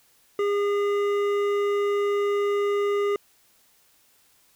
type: tone with hard clipping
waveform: triangle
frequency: 406.8 Hz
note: G#4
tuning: 36 cents flat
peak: -23 dBFS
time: 0.39-3.16 s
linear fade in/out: 2 ms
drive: 15 dB
effects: white hiss -61 dBFS RMS until 4.55 s